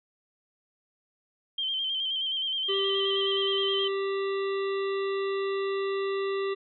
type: tone with vibrato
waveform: sine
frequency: 3136 Hz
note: G7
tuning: in tune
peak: -27 dBFS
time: 1.58-3.88 s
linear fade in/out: 5 ms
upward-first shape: square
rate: 9.5 Hz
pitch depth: 36 cents each way
type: harmonic tone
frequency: 392 Hz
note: G4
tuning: in tune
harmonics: 1 / 3 / 5 / 7 / 9 / 10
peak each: -27 / -37 / -41 / -44 / -46 / -47 dBFS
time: 2.68-6.55 s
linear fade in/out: 20 ms
effects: none